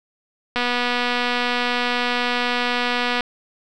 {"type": "click train", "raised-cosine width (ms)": 0.3, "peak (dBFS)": -6, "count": 647, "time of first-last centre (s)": [0.56, 3.208], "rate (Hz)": 244, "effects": []}